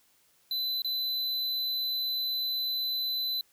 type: tone with dropouts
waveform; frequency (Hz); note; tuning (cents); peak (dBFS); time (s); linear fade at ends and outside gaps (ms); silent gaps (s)
square; 4016; B7; +28; -29; 0.51-3.41; 2; 0.82-0.846
effects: white hiss -66 dBFS RMS until 3.52 s